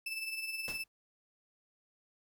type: tone with tremolo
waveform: 35% pulse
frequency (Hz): 2637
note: E7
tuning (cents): 0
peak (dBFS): -33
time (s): 0.06-0.84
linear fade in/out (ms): 5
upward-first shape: triangle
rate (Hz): 19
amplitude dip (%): 60
type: noise with exponential decay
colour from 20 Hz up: pink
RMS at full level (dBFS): -41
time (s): 0.68-0.88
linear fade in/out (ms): 0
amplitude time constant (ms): 43
effects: none